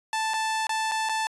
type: tone with dropouts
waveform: sawtooth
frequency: 880 Hz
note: A5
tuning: in tune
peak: -21 dBFS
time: 0.13-1.27 s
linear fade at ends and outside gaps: 1 ms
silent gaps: 0.336-0.34 / 0.669-0.693 / 0.914-0.918 / 1.089-1.094 s
effects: resampled to 24000 Hz